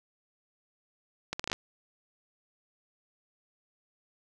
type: accelerating click train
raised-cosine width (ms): 0.2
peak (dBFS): -15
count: 7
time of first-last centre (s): 1.33-1.53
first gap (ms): 65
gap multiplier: 0.72
effects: none